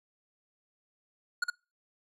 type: tone with echo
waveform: square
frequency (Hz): 1443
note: F#6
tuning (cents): -44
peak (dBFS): -26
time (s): 1.42-1.44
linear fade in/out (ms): 5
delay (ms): 61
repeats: 1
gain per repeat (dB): -2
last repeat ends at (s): 1.501
effects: noise-tail reverb RT60 0.3 s tail -26 dB re dry + low-pass 8000 Hz 12 dB/octave